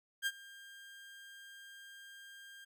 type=tone with ADSR envelope; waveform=30% pulse; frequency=1600 Hz; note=G6; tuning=35 cents sharp; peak=-28 dBFS; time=0.22-2.65 s; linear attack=44 ms; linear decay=46 ms; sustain=-21 dB; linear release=12 ms; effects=none